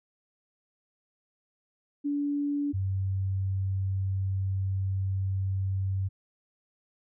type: tone pair in turn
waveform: sine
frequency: 287.8 / 96.04 Hz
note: D4 / G2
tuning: -35 / -35 cents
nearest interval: octave + perfect fifth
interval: 1900 cents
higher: first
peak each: -26 dBFS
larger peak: neither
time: 2.04-2.73 / 2.73-6.09 s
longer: second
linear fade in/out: 20 ms
effects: none